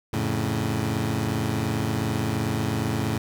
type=chord; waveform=20% pulse; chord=F augmented; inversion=none; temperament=equal; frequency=87.31 / 110 / 138.59 Hz; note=F2 / A2 / C#3; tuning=0 / 0 / 0 cents; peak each=-27 / -21 / -24 dBFS; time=0.13-3.18 s; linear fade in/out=5 ms; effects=none